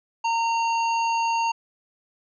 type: harmonic tone with a mistuned harmonic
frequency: 919 Hz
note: A#5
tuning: 25 cents flat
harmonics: 1 / 3 / 5 / 7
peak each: -21 / -30 / -38 / -40 dBFS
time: 0.24-1.52 s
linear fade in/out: 10 ms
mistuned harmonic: 7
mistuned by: +24 cents
effects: none